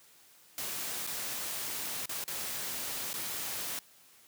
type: noise with dropouts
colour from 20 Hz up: white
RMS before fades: -37 dBFS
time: 0.58-3.79 s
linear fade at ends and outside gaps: 1 ms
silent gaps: 1.067-1.073 / 2.057-2.093 / 2.24-2.279 / 3.131-3.14 s
effects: white hiss -60 dBFS RMS until 4.27 s + high-pass 80 Hz 12 dB/octave